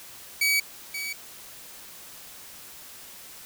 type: tone with echo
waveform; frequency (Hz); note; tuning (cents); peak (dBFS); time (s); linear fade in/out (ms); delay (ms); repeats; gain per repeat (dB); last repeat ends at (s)
sawtooth; 2273; C#7; +43; -17; 0.41-0.6; 5; 530; 1; -10; 1.13
effects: white hiss -45 dBFS RMS until 3.45 s